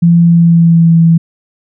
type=tone with pitch glide; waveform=sine; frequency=170 to 165.54 Hz; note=F3 to E3; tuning=-46 to +8 cents; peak=-3 dBFS; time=0.02-1.18 s; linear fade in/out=10 ms; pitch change=-46 cents; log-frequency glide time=0.21-0.96 s; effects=none